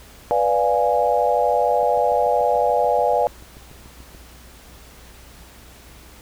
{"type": "chord", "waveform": "sine", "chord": "B diminished seventh", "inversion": "none", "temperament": "equal", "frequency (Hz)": [493.9, 587.3, 698.5, 830.6], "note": ["B4", "D5", "F5", "Ab5"], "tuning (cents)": [0, 0, 0, 0], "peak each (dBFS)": -21, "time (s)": [0.31, 3.27], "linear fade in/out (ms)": 0}
{"type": "click train", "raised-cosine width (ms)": 3, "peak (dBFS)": -31, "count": 17, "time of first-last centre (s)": [1.83, 4.149], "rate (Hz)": 6.9}
{"effects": ["added 60 Hz sine -46 dBFS peak until 6.21 s", "pink hiss -46 dBFS RMS until 6.21 s"]}